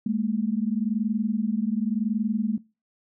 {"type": "tone pair together", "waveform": "sine", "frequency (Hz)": [207.7, 228.6], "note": ["G#3", "A#3"], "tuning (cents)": [0, -34], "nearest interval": "major second", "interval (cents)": 166, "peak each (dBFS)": -25, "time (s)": [0.06, 2.58], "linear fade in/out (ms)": 5, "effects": ["noise-tail reverb RT60 0.3 s tail -21 dB re dry"]}